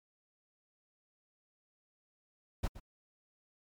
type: noise with echo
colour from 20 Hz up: brown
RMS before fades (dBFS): -32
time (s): 2.63-2.68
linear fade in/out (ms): 10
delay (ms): 120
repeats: 1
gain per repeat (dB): -15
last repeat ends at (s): 2.8
effects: MP3 96 kbps